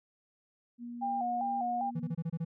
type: tone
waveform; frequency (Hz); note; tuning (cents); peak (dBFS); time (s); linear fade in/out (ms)
sine; 239; A#3; +43; -39; 0.78-2.15; 50
type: tone with vibrato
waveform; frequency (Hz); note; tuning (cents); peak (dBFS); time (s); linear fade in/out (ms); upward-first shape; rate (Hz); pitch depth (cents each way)
sine; 759; F#5; +44; -30; 1.01-1.91; 20; square; 2.5; 87
type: tone bursts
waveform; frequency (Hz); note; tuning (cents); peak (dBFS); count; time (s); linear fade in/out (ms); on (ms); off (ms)
triangle; 164.81; E3; 0; -29; 7; 1.95-2.449; 10; 49; 26
effects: none